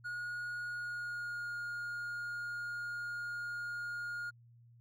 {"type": "tone with pitch glide", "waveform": "triangle", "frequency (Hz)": [1443, 1424], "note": ["F#6", "F6"], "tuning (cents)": [-44, 33], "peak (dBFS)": -36, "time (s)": [0.04, 4.31], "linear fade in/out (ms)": 20, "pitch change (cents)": -23, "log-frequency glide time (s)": [0.65, 1.53], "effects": ["added 118 Hz sine -58 dBFS peak until 4.8 s"]}